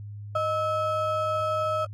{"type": "ring-modulated tone", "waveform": "triangle", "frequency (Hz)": 962, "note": "B5", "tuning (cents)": -46, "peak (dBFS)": -19, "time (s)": [0.35, 1.85], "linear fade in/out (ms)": 5, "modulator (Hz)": 340, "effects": ["added 103 Hz sine -36 dBFS peak until 1.93 s", "AAC 48 kbps"]}